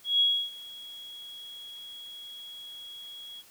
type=tone with ADSR envelope; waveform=sine; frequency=3322 Hz; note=G#7; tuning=in tune; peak=-19 dBFS; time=0.04-3.43 s; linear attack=160 ms; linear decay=300 ms; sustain=-22 dB; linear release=36 ms; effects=white hiss -56 dBFS RMS until 3.5 s